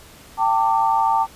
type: chord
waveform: sine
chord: G suspended second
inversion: none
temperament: equal with one note detuned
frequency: 784 / 896.9 / 1174.7 Hz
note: G5 / A5 / D6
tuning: 0 / +33 / 0 cents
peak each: -21 / -17 / -23 dBFS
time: 0.37-1.27 s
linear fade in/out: 50 ms
effects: pink hiss -45 dBFS RMS until 1.35 s + resampled to 32000 Hz